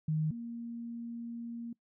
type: tone pair in turn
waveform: sine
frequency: 155.56 / 234 Hz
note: D#3 / A#3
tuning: 0 / +7 cents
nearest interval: perfect fifth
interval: 707 cents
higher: second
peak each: -28 / -38 dBFS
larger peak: first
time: 0.08-0.31 / 0.31-1.73 s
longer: second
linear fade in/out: 5 ms
effects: noise-tail reverb RT60 0.1 s tail -22 dB re dry